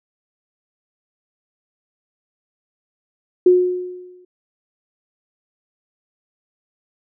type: tone with exponential decay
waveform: sine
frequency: 361.9 Hz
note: F#4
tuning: 38 cents flat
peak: -6 dBFS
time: 3.46-4.25 s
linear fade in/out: 5 ms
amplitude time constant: 170 ms
effects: none